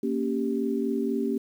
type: chord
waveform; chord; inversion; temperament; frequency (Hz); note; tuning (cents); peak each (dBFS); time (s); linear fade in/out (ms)
sine; G diminished; first; equal; 233.1 / 277.2 / 392; Bb3 / Db4 / G4; 0 / 0 / 0; -28 / -29 / -29; 0.03-1.38; 5
effects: 9-bit